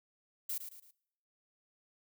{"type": "noise with echo", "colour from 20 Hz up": "violet", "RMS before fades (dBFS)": -37, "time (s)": [0.49, 0.58], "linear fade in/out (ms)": 5, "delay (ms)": 110, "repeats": 3, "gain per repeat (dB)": -8, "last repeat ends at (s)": 0.91, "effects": ["noise-tail reverb RT60 0.8 s tail -24 dB re dry"]}